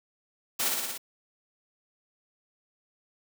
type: noise with echo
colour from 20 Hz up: white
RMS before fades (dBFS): -28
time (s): 0.59-0.69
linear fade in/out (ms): 10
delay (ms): 58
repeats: 5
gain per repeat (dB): -2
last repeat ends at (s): 0.98
effects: high-pass 200 Hz 12 dB/octave